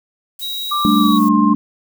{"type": "noise", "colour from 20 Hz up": "violet", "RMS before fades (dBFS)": -31, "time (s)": [0.39, 1.29], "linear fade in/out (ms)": 5}
{"type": "tone", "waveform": "triangle", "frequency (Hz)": 3830, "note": "A#7", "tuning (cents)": 46, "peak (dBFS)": -21, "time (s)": [0.41, 1.19], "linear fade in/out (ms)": 20}
{"type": "tone with pitch glide", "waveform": "sine", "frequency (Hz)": [1181, 1058.2], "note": ["D6", "C6"], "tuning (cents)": [9, 19], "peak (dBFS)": -16, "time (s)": [0.71, 1.54], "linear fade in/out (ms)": 10, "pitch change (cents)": -190, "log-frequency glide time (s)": [0.97, 1.34]}
{"type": "chord", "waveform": "sine", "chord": "G suspended second", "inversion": "none", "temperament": "equal", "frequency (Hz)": [196, 220, 293.7], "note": ["G3", "A3", "D4"], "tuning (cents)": [0, 0, 0], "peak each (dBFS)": [-17, -14, -15], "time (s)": [0.85, 1.55], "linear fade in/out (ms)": 0}
{"effects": []}